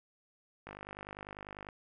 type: click train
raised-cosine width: 0.5 ms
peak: -29 dBFS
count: 52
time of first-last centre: 0.67-1.688 s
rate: 50.1 Hz
effects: none